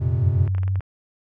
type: chord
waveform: triangle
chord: F suspended fourth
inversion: none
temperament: equal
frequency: 87.31 / 116.54 / 130.81 Hz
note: F2 / Bb2 / C3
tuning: 0 / 0 / 0 cents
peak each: -21 dBFS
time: 0-0.49 s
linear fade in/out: 20 ms
type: tone with vibrato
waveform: sine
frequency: 94.8 Hz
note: F#2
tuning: 43 cents sharp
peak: -19 dBFS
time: 0.18-0.8 s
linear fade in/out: 5 ms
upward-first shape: sine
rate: 4.2 Hz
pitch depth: 21 cents each way
type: clicks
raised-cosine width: 0.5 ms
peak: -24 dBFS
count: 7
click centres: 0.477 / 0.549 / 0.582 / 0.633 / 0.679 / 0.757 / 0.807 s
effects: none